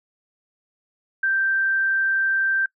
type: tone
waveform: sine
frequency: 1568 Hz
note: G6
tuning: in tune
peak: -18 dBFS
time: 1.23-2.66 s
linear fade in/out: 5 ms
effects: noise-tail reverb RT60 0.1 s tail -22 dB re dry